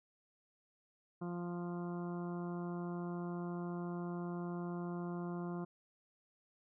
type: harmonic tone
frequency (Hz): 174.61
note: F3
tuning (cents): 0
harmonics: 1 / 2 / 3 / 4 / 5 / 6 / 7 / 8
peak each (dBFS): -40 / -44 / -56 / -51 / -58 / -53 / -57 / -59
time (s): 1.21-5.65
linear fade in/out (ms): 10
effects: none